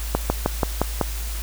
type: slowing click train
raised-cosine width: 1 ms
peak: -4 dBFS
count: 6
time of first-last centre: 0.15-1.013 s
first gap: 150 ms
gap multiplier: 1.07
effects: added 54 Hz sine -26 dBFS peak until 1.42 s + white hiss -35 dBFS RMS until 1.42 s